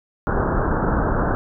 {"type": "low-pass noise", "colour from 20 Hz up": "pink", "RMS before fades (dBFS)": -20, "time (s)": [0.27, 1.35], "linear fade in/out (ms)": 0, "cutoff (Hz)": 1600, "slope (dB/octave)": 96, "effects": []}